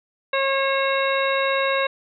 harmonic tone, 543 Hz, C#5, 36 cents flat, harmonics 1 / 2 / 3 / 4 / 5 / 7, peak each -22 / -25 / -27 / -28 / -29 / -30 dBFS, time 0.33-1.87 s, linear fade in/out 5 ms, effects none

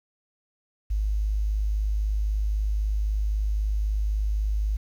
sine tone, 51.91 Hz, G#1, in tune, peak -22 dBFS, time 0.9-4.77 s, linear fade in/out 10 ms, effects 9-bit

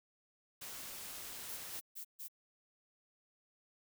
white noise, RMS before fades -47 dBFS, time 0.61-1.8 s, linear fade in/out 10 ms
violet noise bursts, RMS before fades -46 dBFS, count 4, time 1.48-2.284 s, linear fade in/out 20 ms, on 96 ms, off 140 ms
effects none

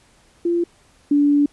sine tone pair in turn, 343.6 / 288.9 Hz, F4 / D4, -28 / -28 cents, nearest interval minor third, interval 300 cents, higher first, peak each -16 / -12 dBFS, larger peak second, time 0.45-0.64 / 1.11-1.46 s, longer second, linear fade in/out 5 ms, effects pink hiss -55 dBFS RMS until 1.52 s + resampled to 24000 Hz

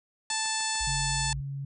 harmonic tone, 880 Hz, A5, in tune, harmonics 1 / 2 / 3 / 4 / 5 / 6 / 7 / 8 / 9 / 10, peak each -34 / -36 / -38 / -38 / -35 / -39 / -40 / -37 / -36 / -39 dBFS, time 0.3-1.33 s, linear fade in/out 2 ms
click train, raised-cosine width 0.5 ms, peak -33 dBFS, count 4, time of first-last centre 0.31-0.755 s, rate 6.74 Hz
sine linear two-way sweep, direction down then up, 60.6 to 45.1 to 60.6 Hz, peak -34 dBFS, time 0.8-1.41 s, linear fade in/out 10 ms, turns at 0.96 s
sine tone, 138.59 Hz, C#3, in tune, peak -32 dBFS, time 0.87-1.65 s, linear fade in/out 5 ms
effects none

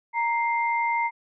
sine tone pair together, 932.3 / 2098 Hz, A#5 / C7, 0 / +4 cents, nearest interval octave + major second, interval 1404 cents, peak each -23 / -27 dBFS, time 0.13-1.11 s, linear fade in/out 50 ms, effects none

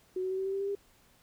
sine tone with pitch steps, 370 / 374.3 / 378.6 / 383 / 387.5 / 392 / 396.6 / 401.2 Hz, F#4 / F#4 / F#4 / G4 / G4 / G4 / G4 / G4, 0 / +20 / +40 / -40 / -20 / 0 / +20 / +40 cents, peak -30 dBFS, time 0.16-0.752 s, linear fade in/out 5 ms, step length 74 ms, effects pink hiss -64 dBFS RMS until 1.22 s

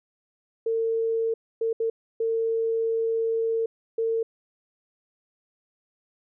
sine tone bursts at uneven times, 452.9 Hz, A#4, 50 cents flat, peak -22 dBFS, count 5, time 0.66-1.34 / 1.61-1.73 / 1.8-1.9 / 2.2-3.66 / 3.98-4.23 s, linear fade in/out 5 ms, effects none

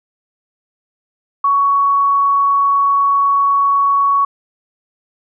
sine tone, 1118 Hz, C#6, 14 cents sharp, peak -10 dBFS, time 1.44-4.25 s, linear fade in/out 5 ms, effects none

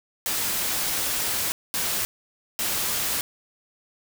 white noise bursts at uneven times, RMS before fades -26 dBFS, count 3, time 0.26-1.52 / 1.74-2.05 / 2.59-3.21 s, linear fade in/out 0 ms, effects none

